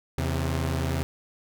sawtooth tone pair together, 81.76 / 132.7 Hz, E2 / C3, -14 / +25 cents, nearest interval minor sixth, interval 839 cents, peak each -23 / -25 dBFS, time 0.18-1.03 s, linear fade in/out 0 ms, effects none

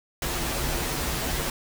pink noise with comb filter, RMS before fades -28 dBFS, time 0.22-1.5 s, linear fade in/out 2 ms, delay 10 ms, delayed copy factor -0.65, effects none

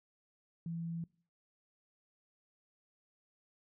sine tone, 167.1 Hz, E3, 24 cents sharp, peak -37 dBFS, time 0.66-1.04 s, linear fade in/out 2 ms, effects noise-tail reverb RT60 0.5 s tail -24 dB re dry

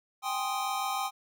square chord, Ab major seventh, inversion third, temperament equal, 784 / 830.6 / 1046.5 / 1244.5 Hz, G5 / Ab5 / C6 / Eb6, 0 / 0 / 0 / 0 cents, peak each -34 / -39 / -37 / -36 dBFS, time 0.22-1.11 s, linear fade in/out 50 ms, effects none

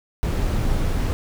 brown noise, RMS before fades -21 dBFS, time 0.23-1.13 s, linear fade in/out 0 ms, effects none

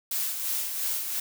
blue noise with tremolo, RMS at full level -28 dBFS, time 0.11-1.2 s, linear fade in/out 5 ms, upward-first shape sine, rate 2.9 Hz, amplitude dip 45%, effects none

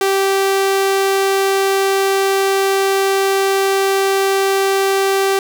sawtooth tone, 389.6 Hz, G4, 11 cents flat, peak -9 dBFS, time 0.01-5.39 s, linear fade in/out 2 ms, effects none

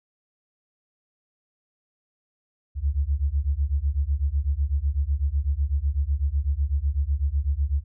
sine beating tone pair, 67 / 75 Hz, C2 / D2, +42 / +37 cents, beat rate 8 Hz, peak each -24 dBFS, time 2.75-7.84 s, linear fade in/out 50 ms, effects none

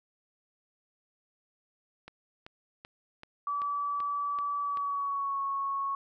click train, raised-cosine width 0.3 ms, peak -29 dBFS, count 8, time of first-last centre 2.08-4.772 s, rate 2.6 Hz
sine tone with pitch glide, 1151 to 1103.5 Hz, D6 to C#6, -35 to -8 cents, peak -29 dBFS, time 3.47-5.95 s, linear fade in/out 2 ms, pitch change -73 cents, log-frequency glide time 4.6-5.4 s
effects none

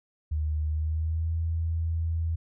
sine tone with pitch glide, 76.6 to 82.1 Hz, D#2 to E2, -27 to -6 cents, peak -25 dBFS, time 0.31-2.36 s, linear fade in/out 10 ms, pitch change +121 cents, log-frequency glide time 0.67-1.33 s, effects none

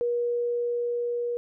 sine tone with level ramp, 479 Hz, A#4, 47 cents sharp, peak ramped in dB -23 to -26 dBFS, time 0.01-1.37 s, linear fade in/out 0 ms, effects none

